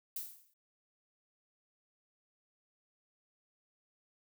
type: noise with exponential decay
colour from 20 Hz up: violet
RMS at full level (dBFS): -37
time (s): 0.16-0.54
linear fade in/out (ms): 5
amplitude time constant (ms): 82
effects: none